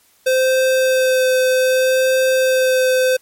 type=tone with vibrato; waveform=square; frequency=517 Hz; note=C5; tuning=21 cents flat; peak=-13 dBFS; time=0.26-3.17 s; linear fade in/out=10 ms; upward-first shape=sine; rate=0.64 Hz; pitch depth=12 cents each way; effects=white hiss -55 dBFS RMS until 3.21 s + MP3 64 kbps